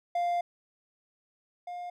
triangle tone pair in turn, 698.5 / 708.7 Hz, F5 / F5, 0 / +25 cents, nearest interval unison, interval 25 cents, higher second, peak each -24 / -34 dBFS, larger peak first, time 0.15-0.41 / 1.67-1.9 s, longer first, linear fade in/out 5 ms, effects none

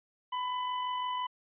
45% pulse tone with amplitude modulation, 999 Hz, B5, 20 cents sharp, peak -30 dBFS, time 0.32-1.27 s, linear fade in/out 10 ms, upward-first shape sine, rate 45.9 Hz, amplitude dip 30%, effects resampled to 8000 Hz

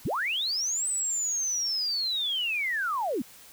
sine linear two-way sweep, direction up then down, 55 to 8150 to 204.5 Hz, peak -26 dBFS, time 0.05-3.22 s, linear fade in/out 5 ms, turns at 0.88 s, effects white hiss -51 dBFS RMS until 3.52 s

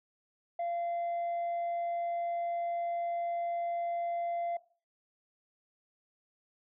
sine tone, 688 Hz, F5, 26 cents flat, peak -29 dBFS, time 0.59-4.57 s, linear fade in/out 5 ms, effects noise-tail reverb RT60 0.4 s tail -19 dB re dry + tanh soft clip ceiling -30 dBFS

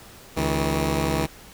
10% pulse tone pair together, 70.5 / 160.11 Hz, C#2 / D#3, +30 / +50 cents, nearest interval octave + major second, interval 1420 cents, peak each -16 dBFS, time 0.36-1.27 s, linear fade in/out 20 ms, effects pink hiss -46 dBFS RMS until 1.53 s

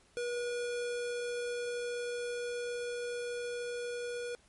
square tone with level ramp, 482.7 Hz, B4, 40 cents flat, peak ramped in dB -34 to -37 dBFS, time 0.17-4.35 s, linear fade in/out 0 ms, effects pink hiss -65 dBFS RMS until 4.48 s + MP3 48 kbps

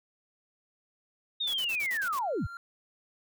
sine linear sweep, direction down, 3752 to 38.01 Hz, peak -28 dBFS, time 1.4-2.47 s, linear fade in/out 10 ms
white noise bursts, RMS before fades -42 dBFS, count 7, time 1.47-2.192 s, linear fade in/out 5 ms, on 68 ms, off 41 ms
triangle tone with exponential growth, 1386 Hz, F6, 14 cents flat, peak -36 dBFS, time 1.83-2.57 s, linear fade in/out 1 ms, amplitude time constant 160 ms
effects none

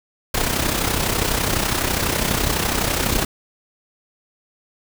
pink noise with amplitude modulation, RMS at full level -18 dBFS, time 0.34-3.25 s, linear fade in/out 5 ms, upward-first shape sine, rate 32 Hz, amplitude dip 60%, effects none

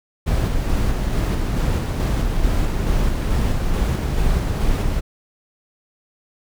brown noise with tremolo, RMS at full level -18 dBFS, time 0.26-5.01 s, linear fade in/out 20 ms, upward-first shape square, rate 2.3 Hz, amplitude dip 25%, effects none

